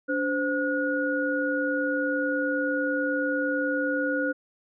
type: tone cluster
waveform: sine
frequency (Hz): 288.7 / 518 / 1449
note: D4 / C5 / F#6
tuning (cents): -30 / -17 / -37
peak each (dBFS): -28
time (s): 0.08-4.33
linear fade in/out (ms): 20
effects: none